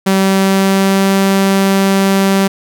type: tone with pitch glide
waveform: sawtooth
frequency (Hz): 192.6 to 194.61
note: G3 to G3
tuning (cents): -30 to -12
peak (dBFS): -5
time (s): 0.06-2.48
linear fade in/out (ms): 10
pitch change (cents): +18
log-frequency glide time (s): 0.16-1.15
effects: none